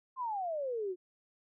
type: exponential sweep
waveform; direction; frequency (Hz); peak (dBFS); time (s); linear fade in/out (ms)
sine; down; 1070 to 350.7; -33; 0.16-0.96; 50
effects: none